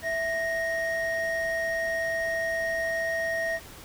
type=tone pair together; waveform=triangle; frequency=659.3 / 1864.8 Hz; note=E5 / A#6; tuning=0 / 0 cents; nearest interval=octave + tritone; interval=1800 cents; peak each=-27 dBFS; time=0.02-3.6 s; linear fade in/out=50 ms; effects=pink hiss -46 dBFS RMS until 3.84 s